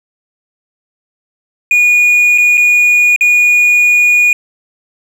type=tone with dropouts; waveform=triangle; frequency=2449 Hz; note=D#7; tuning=28 cents flat; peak=-4 dBFS; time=1.71-4.33 s; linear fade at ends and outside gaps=2 ms; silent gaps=2.378-2.382 / 2.573-2.577 / 3.162-3.209 s; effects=none